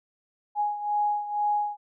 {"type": "beating tone pair", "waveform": "sine", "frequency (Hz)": [830.6, 832.7], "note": ["G#5", "G#5"], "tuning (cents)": [0, 4], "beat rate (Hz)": 2.1, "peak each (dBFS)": [-25, -30], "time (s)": [0.55, 1.77], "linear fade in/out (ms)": 50, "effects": []}